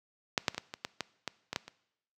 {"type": "clicks", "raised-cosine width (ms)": 0.2, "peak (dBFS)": [-8, -8, -25, -16, -21, -16, -15, -16, -17, -13, -27], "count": 11, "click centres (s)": [0.378, 0.482, 0.546, 0.58, 0.739, 0.849, 1.007, 1.277, 1.53, 1.561, 1.68], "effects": ["noise-tail reverb RT60 0.8 s tail -21 dB re dry", "high-pass 100 Hz 12 dB/octave"]}